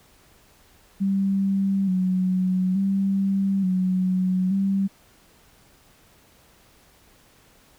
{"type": "tone with vibrato", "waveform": "sine", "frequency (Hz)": 190, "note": "F#3", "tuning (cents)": 46, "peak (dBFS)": -19, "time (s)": [1, 4.88], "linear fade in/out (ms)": 20, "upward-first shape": "square", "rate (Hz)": 0.57, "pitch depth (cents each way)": 47, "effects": ["pink hiss -56 dBFS RMS until 7.78 s"]}